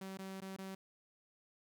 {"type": "tone with dropouts", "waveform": "sawtooth", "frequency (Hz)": 191.5, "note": "G3", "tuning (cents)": -40, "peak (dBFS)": -40, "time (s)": [0.01, 0.75], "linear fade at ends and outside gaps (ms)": 5, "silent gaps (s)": [[0.174, 0.188], [0.405, 0.418], [0.565, 0.585]], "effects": []}